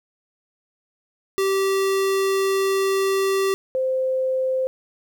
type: tone pair in turn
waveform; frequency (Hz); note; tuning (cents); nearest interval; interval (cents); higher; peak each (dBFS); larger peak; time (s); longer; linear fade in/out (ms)
square / sine; 388.2 / 520.6; G4 / C5; -17 / -9; perfect fourth; 508; second; -19; neither; 1.38-3.54 / 3.75-4.67; first; 0
effects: 10-bit